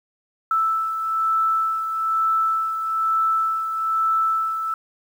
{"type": "beating tone pair", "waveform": "sine", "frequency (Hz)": [1318.5, 1319.6], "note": ["E6", "E6"], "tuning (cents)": [0, 1], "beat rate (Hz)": 1.1, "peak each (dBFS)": [-19, -28], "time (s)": [0.51, 4.74], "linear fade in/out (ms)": 2, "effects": ["8-bit"]}